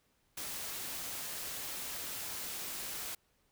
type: noise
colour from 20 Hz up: white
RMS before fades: -41 dBFS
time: 0.37-3.15 s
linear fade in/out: 5 ms
effects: pink hiss -74 dBFS RMS until 3.51 s